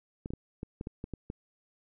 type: clicks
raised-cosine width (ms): 3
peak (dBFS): -24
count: 9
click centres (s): 0.259 / 0.305 / 0.336 / 0.631 / 0.811 / 0.871 / 1.041 / 1.137 / 1.301
effects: none